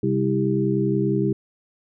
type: tone cluster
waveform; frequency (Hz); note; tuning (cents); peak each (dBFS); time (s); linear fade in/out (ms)
sine; 132.5 / 198.7 / 325.6 / 396.1; C3 / G3 / E4 / G4; +22 / +24 / -21 / +18; -24; 0.03-1.33; 5
effects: none